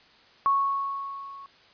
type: tone with level ramp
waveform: sine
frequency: 1105 Hz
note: C#6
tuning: 6 cents flat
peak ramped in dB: -18 to -41 dBFS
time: 0.46-1.46 s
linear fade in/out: 0 ms
effects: white hiss -56 dBFS RMS until 1.73 s + resampled to 11025 Hz